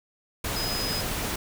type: tone in noise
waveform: sine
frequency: 5030 Hz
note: D#8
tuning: 18 cents sharp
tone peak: -30 dBFS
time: 0.56-1.01 s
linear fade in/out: 5 ms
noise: pink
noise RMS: -30 dBFS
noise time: 0.44-1.36 s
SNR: -3 dB
effects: none